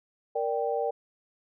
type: chord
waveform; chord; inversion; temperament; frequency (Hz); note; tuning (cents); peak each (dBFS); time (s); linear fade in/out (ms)
sine; G minor; first; equal; 466.2 / 587.3 / 784; Bb4 / D5 / G5; 0 / 0 / 0; -29 / -31 / -31; 0.35-0.91; 10
effects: none